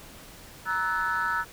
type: tone cluster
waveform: sine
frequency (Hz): 940 / 1311 / 1487 / 1731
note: A#5 / E6 / F#6 / A6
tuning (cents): +14 / -10 / +8 / -29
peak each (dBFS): -31 / -28 / -28 / -32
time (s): 0.65-1.45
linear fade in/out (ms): 50
effects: tanh soft clip ceiling -18 dBFS + pink hiss -47 dBFS RMS until 1.52 s